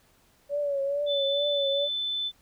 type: tone with vibrato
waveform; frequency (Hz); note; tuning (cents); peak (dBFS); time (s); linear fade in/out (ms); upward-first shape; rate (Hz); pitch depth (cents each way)
sine; 566; C#5; +36; -25; 0.49-1.89; 50; triangle; 2.3; 64
type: tone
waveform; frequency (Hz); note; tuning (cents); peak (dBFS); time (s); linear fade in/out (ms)
sine; 3517; A7; -1; -27; 1.06-2.32; 50
effects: pink hiss -63 dBFS RMS until 2.41 s